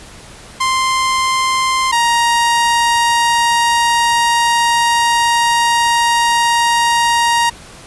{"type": "tone pair in turn", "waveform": "sawtooth", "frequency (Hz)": [1046.5, 938.4], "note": ["C6", "A#5"], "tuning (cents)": [0, 11], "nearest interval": "major second", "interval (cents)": 189, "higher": "first", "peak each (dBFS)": [-9, -7], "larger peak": "second", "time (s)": [[0.6, 1.92], [1.92, 7.5]], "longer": "second", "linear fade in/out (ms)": 10, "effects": ["pink hiss -37 dBFS RMS until 7.86 s", "resampled to 24000 Hz"]}